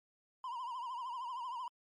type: tone with vibrato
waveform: triangle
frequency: 987.8 Hz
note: B5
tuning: in tune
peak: -37 dBFS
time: 0.44-1.68 s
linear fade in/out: 2 ms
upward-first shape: triangle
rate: 13 Hz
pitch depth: 130 cents each way
effects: MP3 48 kbps